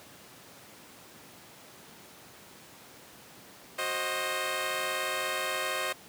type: chord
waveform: 10% pulse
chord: C diminished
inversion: second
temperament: equal with one note detuned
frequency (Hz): 370 / 528.4 / 622.3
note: Gb4 / C5 / Eb5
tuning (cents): 0 / +17 / 0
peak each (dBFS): -30 / -25 / -25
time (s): 3.78-5.93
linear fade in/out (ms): 10
effects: pink hiss -51 dBFS RMS until 6.08 s + high-pass 150 Hz 12 dB/octave